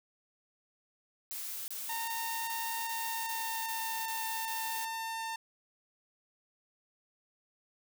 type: noise bursts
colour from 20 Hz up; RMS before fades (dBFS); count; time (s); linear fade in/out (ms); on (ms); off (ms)
blue; -40; 9; 1.31-4.848; 0; 370; 26
type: tone with pitch glide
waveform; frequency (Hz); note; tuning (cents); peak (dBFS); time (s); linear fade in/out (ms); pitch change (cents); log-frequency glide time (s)
sawtooth; 916 to 901.3; A#5 to A5; -31 to +41; -32; 1.89-5.36; 5; -28; 2.81-4.08
effects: none